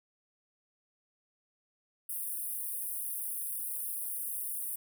pink high-pass noise, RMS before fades -37 dBFS, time 2.09-4.76 s, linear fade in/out 5 ms, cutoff 9100 Hz, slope 96 dB/octave, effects none

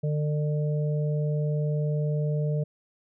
harmonic tone, 150 Hz, D3, 37 cents sharp, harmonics 1 / 3 / 4, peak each -24 / -34 / -36 dBFS, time 0.03-2.64 s, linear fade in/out 10 ms, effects none

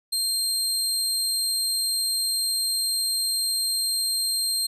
25% pulse tone, 4186 Hz, C8, in tune, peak -18 dBFS, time 0.12-4.67 s, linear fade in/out 10 ms, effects none

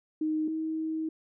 sine tone pair in turn, 311.1 / 317.6 Hz, D#4 / D#4, 0 / +36 cents, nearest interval unison, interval 36 cents, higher second, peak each -26 / -29 dBFS, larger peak first, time 0.21-0.48 / 0.48-1.09 s, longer second, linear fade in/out 5 ms, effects none

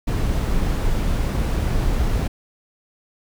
brown noise, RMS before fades -20 dBFS, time 0.07-2.28 s, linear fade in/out 10 ms, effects none

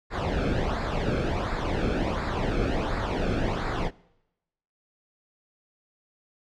brown noise with flanger, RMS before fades -27 dBFS, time 0.1-3.91 s, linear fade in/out 50 ms, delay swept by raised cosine 0.33 to 1.06 ms, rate 1.4 Hz, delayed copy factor -0.7, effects noise-tail reverb RT60 0.9 s tail -23 dB re dry + low-pass 4000 Hz 12 dB/octave

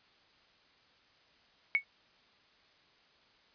sine tone with exponential decay, 2217 Hz, C#7, in tune, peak -20 dBFS, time 1.75-1.84 s, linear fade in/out 0 ms, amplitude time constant 18 ms, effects white hiss -65 dBFS RMS until 3.54 s + resampled to 11025 Hz

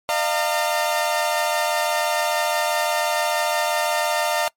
sawtooth tone cluster, 607 / 693 / 913 Hz, D#5 / F5 / A#5, -43 / -14 / -36 cents, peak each -20 dBFS, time 0.09-4.48 s, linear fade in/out 0 ms, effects noise-tail reverb RT60 0.1 s tail -23 dB re dry + MP3 64 kbps

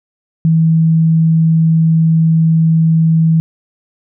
sine tone, 162 Hz, E3, 30 cents flat, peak -7 dBFS, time 0.45-3.4 s, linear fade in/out 0 ms, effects none

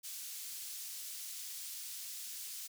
pink high-pass noise, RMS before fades -45 dBFS, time 0.03-2.68 s, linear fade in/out 20 ms, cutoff 5100 Hz, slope 12 dB/octave, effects none

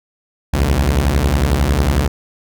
sawtooth beating tone pair, 62.4 / 73.4 Hz, B1 / D2, +19 / 0 cents, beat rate 11 Hz, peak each -12 / -11 dBFS, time 0.53-2.08 s, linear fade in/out 10 ms, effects none

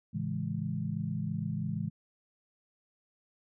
sine chord, A major seventh, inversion none, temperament equal, 110 / 138.59 / 164.81 / 207.7 Hz, A2 / C#3 / E3 / G#3, 0 / 0 / 0 / 0 cents, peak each -38 / -38 / -35 / -37 dBFS, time 0.13-1.9 s, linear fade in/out 20 ms, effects none

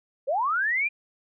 sine linear sweep, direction up, 493.9 to 2449 Hz, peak -22 dBFS, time 0.27-0.89 s, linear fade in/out 20 ms, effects none

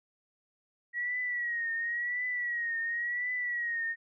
sine tone with vibrato, 1911 Hz, A#6, 43 cents sharp, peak -30 dBFS, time 0.93-3.96 s, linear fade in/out 50 ms, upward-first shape triangle, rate 0.94 Hz, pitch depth 81 cents each way, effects none

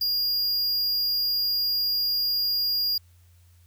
square tone, 4833 Hz, D8, 49 cents sharp, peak -23 dBFS, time 0.01-2.98 s, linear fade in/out 5 ms, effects added 87 Hz sine -53 dBFS peak until 3.66 s + white hiss -65 dBFS RMS until 3.66 s

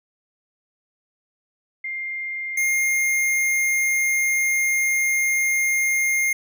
sine / square tone pair in turn, 2108 / 2123 Hz, C7 / C7, +12 / +25 cents, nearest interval unison, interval 13 cents, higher second, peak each -26 / -19 dBFS, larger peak second, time 1.84-2.57 / 2.57-6.33 s, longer second, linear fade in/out 5 ms, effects none

